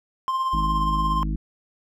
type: tone with tremolo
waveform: triangle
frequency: 1051 Hz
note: C6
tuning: 7 cents sharp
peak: -18 dBFS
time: 0.28-1.23 s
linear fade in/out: 0 ms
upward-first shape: sine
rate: 17 Hz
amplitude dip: 40%
type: harmonic tone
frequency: 52.5 Hz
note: G#1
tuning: 19 cents sharp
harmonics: 1 / 3 / 4 / 5 / 6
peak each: -24 / -30 / -33 / -38 / -36 dBFS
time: 0.53-1.36 s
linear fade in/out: 5 ms
effects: none